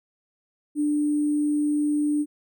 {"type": "tone with sample-and-hold", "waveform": "sine", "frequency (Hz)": 296.2, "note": "D4", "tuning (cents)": 15, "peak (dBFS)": -20, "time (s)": [0.75, 2.26], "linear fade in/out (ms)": 50, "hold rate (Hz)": 8820, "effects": []}